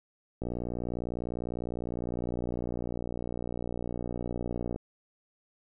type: click train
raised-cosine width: 2 ms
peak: -21 dBFS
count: 261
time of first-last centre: 0.42-4.761 s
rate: 59.9 Hz
effects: none

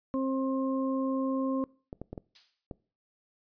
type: harmonic tone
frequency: 265.6 Hz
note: C4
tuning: 26 cents sharp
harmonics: 1 / 2 / 4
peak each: -28 / -34 / -38 dBFS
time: 0.14-1.64 s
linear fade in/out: 0 ms
type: clicks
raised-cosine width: 2 ms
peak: -25 dBFS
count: 5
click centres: 1.929 / 2.016 / 2.13 / 2.178 / 2.712 s
type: noise with exponential decay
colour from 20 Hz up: violet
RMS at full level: -37 dBFS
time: 2.35-2.67 s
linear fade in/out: 5 ms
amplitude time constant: 69 ms
effects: noise-tail reverb RT60 0.4 s tail -23 dB re dry + resampled to 11025 Hz

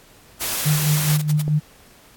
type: noise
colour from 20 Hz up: white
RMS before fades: -24 dBFS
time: 0.4-1.18 s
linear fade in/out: 20 ms
type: tone with tremolo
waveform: sine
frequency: 151 Hz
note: D3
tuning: 48 cents sharp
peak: -14 dBFS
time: 0.65-1.6 s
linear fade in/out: 20 ms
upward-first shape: sine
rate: 4.7 Hz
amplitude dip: 60%
type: noise bursts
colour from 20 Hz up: white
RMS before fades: -30 dBFS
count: 4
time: 1.09-1.418 s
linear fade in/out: 5 ms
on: 28 ms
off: 72 ms
type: click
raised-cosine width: 2 ms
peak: -17 dBFS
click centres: 1.48 s
effects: pink hiss -50 dBFS RMS until 2.16 s + AAC 64 kbps

